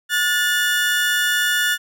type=tone pair together; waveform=30% pulse; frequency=1449.6 / 1752 Hz; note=F#6 / A6; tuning=-36 / -8 cents; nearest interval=minor third; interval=328 cents; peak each=-17 dBFS; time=0.09-1.78 s; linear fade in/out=50 ms; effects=none